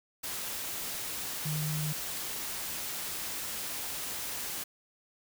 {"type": "tone in noise", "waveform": "sine", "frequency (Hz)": 153, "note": "D#3", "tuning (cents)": -29, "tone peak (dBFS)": -31, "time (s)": [1.45, 1.93], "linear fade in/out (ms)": 10, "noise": "white", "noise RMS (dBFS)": -37, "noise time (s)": [0.23, 4.64], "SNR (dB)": 3, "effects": []}